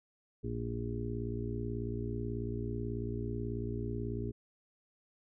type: harmonic tone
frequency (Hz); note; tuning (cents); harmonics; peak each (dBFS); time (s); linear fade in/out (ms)
58.27; A#1; 0; 1 / 2 / 4 / 5 / 6 / 7; -41 / -38 / -42 / -45 / -45 / -42; 0.43-4.32; 20
effects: none